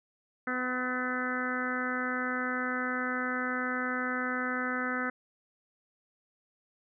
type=harmonic tone with a mistuned harmonic; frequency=251.9 Hz; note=B3; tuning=34 cents sharp; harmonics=1 / 2 / 3 / 4 / 5 / 6 / 7 / 8; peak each=-35 / -39 / -43 / -46 / -36 / -35 / -38 / -41 dBFS; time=0.47-5.1 s; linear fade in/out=5 ms; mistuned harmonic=5; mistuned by=+20 cents; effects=none